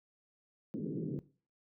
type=band-pass noise; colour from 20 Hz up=pink; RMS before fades=-38 dBFS; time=0.74-1.19 s; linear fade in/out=0 ms; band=130 to 420 Hz; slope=48 dB/octave; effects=noise-tail reverb RT60 0.4 s tail -18 dB re dry